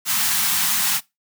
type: band-stop noise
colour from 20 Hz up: white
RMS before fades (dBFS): -20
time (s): 0.05-1.01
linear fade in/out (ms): 50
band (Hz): 240 to 780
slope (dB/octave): 48
effects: noise-tail reverb RT60 0.2 s tail -21 dB re dry + high-pass 150 Hz 12 dB/octave